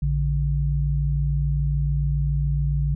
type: tone pair together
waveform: sine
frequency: 57.27 / 144.3 Hz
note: A#1 / D3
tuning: -30 / -30 cents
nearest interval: octave + major third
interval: 1600 cents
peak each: -22 dBFS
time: 0.02-2.95 s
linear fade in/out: 5 ms
effects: none